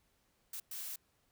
blue noise bursts at uneven times, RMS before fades -43 dBFS, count 2, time 0.53-0.6 / 0.71-0.96 s, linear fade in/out 5 ms, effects pink hiss -75 dBFS RMS until 1.31 s

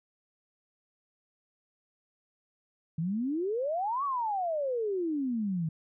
sine exponential two-way sweep, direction up then down, 153.9 to 1161 to 153.9 Hz, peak -28 dBFS, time 2.98-5.69 s, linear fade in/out 5 ms, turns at 4.04 s, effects none

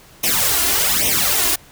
white noise with flanger, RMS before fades -17 dBFS, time 0.23-1.56 s, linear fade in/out 10 ms, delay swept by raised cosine 0.33 to 2.93 ms, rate 1.2 Hz, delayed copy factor +0.85, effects pink hiss -46 dBFS RMS until 1.71 s

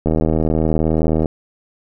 click train, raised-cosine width 2 ms, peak -4 dBFS, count 96, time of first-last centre 0.06-1.258 s, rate 79.3 Hz, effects none

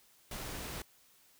pink noise, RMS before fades -42 dBFS, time 0.31-0.82 s, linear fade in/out 2 ms, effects white hiss -65 dBFS RMS until 1.39 s

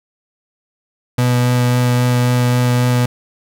35% pulse tone with vibrato, 123.47 Hz, B2, in tune, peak -10 dBFS, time 1.18-3.06 s, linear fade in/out 5 ms, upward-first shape sine, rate 3.7 Hz, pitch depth 9 cents each way, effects none

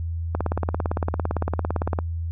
click train, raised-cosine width 1 ms, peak -10 dBFS, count 30, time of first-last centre 0.35-1.988 s, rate 17.7 Hz, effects added 83 Hz sine -25 dBFS peak until 2.31 s

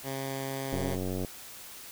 10% pulse tone, 135.1 Hz, C#3, 44 cents flat, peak -25 dBFS, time 0.03-0.98 s, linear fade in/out 50 ms
click train, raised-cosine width 2 ms, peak -21 dBFS, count 49, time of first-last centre 0.73-1.248 s, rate 92.7 Hz
effects white hiss -46 dBFS RMS until 1.91 s

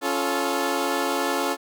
15% pulse chord, Db augmented, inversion none, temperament equal with one note detuned, 277.2 / 349.2 / 435.7 Hz, Db4 / F4 / A4, 0 / 0 / -17 cents, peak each -20 / -21 / -21 dBFS, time 0.01-1.57 s, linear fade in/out 50 ms, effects none

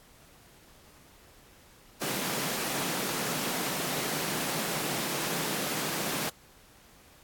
pink high-pass noise, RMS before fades -32 dBFS, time 2.01-6.3 s, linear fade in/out 10 ms, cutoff 140 Hz, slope 48 dB/octave, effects pink hiss -57 dBFS RMS until 7.23 s + AAC 64 kbps

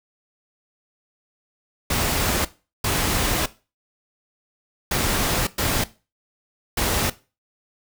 pink noise bursts at uneven times, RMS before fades -22 dBFS, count 5, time 1.9-2.45 / 2.84-3.46 / 4.91-5.47 / 5.58-5.84 / 6.77-7.1 s, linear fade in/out 5 ms, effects noise-tail reverb RT60 0.3 s tail -17 dB re dry

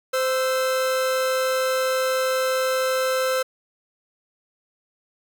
45% pulse tone pair together, 518.7 / 1323 Hz, C5 / E6, -15 / +6 cents, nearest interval octave + major third, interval 1621 cents, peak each -21 / -27 dBFS, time 0.13-3.43 s, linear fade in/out 10 ms, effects none

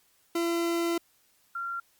40% pulse / sine tone pair in turn, 338.7 / 1378.1 Hz, E4 / F6, +47 / -23 cents, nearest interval 2 octaves, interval 2430 cents, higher second, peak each -25 / -31 dBFS, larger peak first, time 0.35-0.98 / 1.55-1.8 s, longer first, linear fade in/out 5 ms, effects white hiss -66 dBFS RMS until 1.99 s + Opus 48 kbps

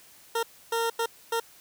20% pulse tone bursts at uneven times, 460 Hz, A#4, 23 cents flat, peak -20 dBFS, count 4, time 0.35-0.43 / 0.72-0.9 / 0.99-1.06 / 1.32-1.4 s, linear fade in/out 5 ms, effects white hiss -54 dBFS RMS until 1.6 s

